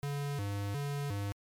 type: tone with vibrato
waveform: square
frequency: 120 Hz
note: B2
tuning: 49 cents flat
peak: -34 dBFS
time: 0.03-1.32 s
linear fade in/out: 0 ms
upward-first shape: square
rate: 1.4 Hz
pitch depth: 300 cents each way
effects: MP3 96 kbps